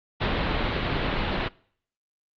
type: low-pass noise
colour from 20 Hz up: pink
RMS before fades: -26 dBFS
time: 0.2-1.49 s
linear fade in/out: 20 ms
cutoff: 4000 Hz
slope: 48 dB/octave
effects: noise-tail reverb RT60 0.6 s tail -24 dB re dry + Opus 48 kbps